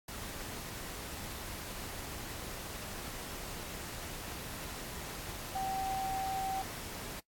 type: tone in noise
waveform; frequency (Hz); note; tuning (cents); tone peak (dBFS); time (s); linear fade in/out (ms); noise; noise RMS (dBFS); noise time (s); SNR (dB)
sine; 770; G5; -31; -33; 5.55-6.62; 5; pink; -43; 0.08-7.2; +7
effects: noise-tail reverb RT60 0.1 s tail -19 dB re dry + AAC 64 kbps